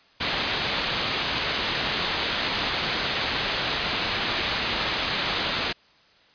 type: low-pass noise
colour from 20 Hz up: white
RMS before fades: -27 dBFS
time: 0.2-5.73 s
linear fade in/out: 10 ms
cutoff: 4500 Hz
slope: 48 dB/octave
effects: white hiss -57 dBFS RMS until 6.34 s + resampled to 11025 Hz